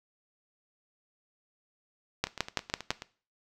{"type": "two click trains", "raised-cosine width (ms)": 0.2, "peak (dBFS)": [-21, -9], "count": [8, 5], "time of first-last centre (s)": [[2.27, 3.021], [2.24, 2.906]], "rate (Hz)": [9.32, 6.01], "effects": ["noise-tail reverb RT60 0.4 s tail -18 dB re dry"]}